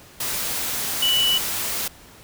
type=tone in noise; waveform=sine; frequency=2960 Hz; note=F#7; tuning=in tune; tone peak=-17 dBFS; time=1.02-1.38 s; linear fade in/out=5 ms; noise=white; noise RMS=-26 dBFS; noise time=0.2-1.88 s; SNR=+6 dB; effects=pink hiss -47 dBFS RMS until 2.23 s